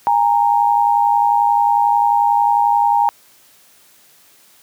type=tone pair together; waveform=sine; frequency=817 / 928.2 Hz; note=G#5 / A#5; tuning=-29 / -8 cents; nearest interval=major second; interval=221 cents; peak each=-14 dBFS; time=0.07-3.09 s; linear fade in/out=0 ms; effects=white hiss -50 dBFS RMS until 4.62 s + high-pass 100 Hz 12 dB/octave